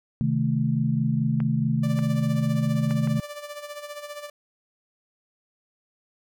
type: chord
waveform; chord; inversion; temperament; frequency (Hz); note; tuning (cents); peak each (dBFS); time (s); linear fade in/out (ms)
sine; A diminished; first; equal; 130.81 / 155.56 / 220; C3 / Eb3 / A3; 0 / 0 / 0; -25; 0.21-3.2; 0
type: clicks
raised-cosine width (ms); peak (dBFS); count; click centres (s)
0.5; -22; 4; 1.403 / 1.99 / 2.909 / 3.074
type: tone with tremolo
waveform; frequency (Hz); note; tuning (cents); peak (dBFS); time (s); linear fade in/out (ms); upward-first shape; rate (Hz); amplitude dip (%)
sawtooth; 587.3; D5; 0; -29; 1.83-4.3; 5; sine; 15; 65
effects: none